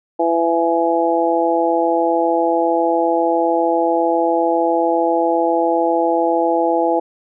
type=harmonic tone; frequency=167.4 Hz; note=E3; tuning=27 cents sharp; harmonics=2 / 3 / 4 / 5; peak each=-19 / -19 / -19 / -19 dBFS; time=0.19-7 s; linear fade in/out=10 ms; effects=none